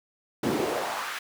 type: noise with high-pass filter sweep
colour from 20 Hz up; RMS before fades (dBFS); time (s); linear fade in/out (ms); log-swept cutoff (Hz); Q
brown; -29; 0.43-1.19; 5; 220 to 1800; 1.8
effects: none